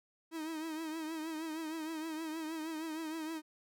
45% pulse tone with vibrato, 318.2 Hz, D#4, 39 cents sharp, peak -38 dBFS, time 0.31-3.42 s, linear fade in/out 50 ms, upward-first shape triangle, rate 6.4 Hz, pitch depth 72 cents each way, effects none

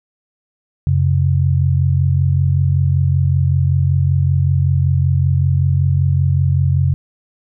sine tone pair together, 90.8 / 136.05 Hz, F#2 / C#3, -32 / -32 cents, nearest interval perfect fifth, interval 700 cents, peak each -14 dBFS, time 0.87-6.94 s, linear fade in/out 0 ms, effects none

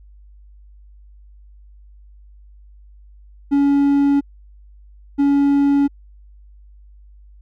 triangle tone pair in turn, 281.9 / 281.9 Hz, C#4 / C#4, +29 / +29 cents, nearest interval unison, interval 0 cents, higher neither, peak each -10 dBFS, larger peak neither, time 3.51-4.21 / 5.18-5.88 s, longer neither, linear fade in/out 20 ms, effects added 50 Hz sine -42 dBFS peak until 7.41 s

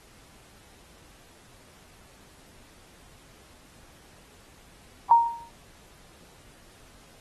sine tone with exponential decay, 932.3 Hz, A#5, in tune, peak -10 dBFS, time 5.11-5.5 s, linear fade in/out 2 ms, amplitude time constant 83 ms, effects pink hiss -55 dBFS RMS until 7.2 s + AAC 32 kbps

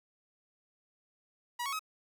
sawtooth tone with pitch steps, 965 / 1108.5 / 1273.3 Hz, B5 / C#6 / D#6, -40 / 0 / +40 cents, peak -30 dBFS, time 1.59-1.794 s, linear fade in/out 10 ms, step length 68 ms, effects none

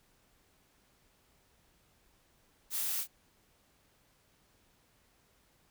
blue noise with echo, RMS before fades -35 dBFS, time 2.7-3.05 s, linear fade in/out 50 ms, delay 27 ms, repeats 1, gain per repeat -6 dB, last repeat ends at 3.077 s, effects pink hiss -69 dBFS RMS until 5.7 s

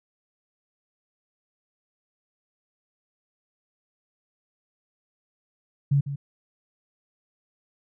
sine tone with echo, 140.8 Hz, C#3, 27 cents sharp, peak -17 dBFS, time 5.91-6.01 s, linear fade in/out 10 ms, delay 150 ms, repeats 1, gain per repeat -11 dB, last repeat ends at 6.16 s, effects none

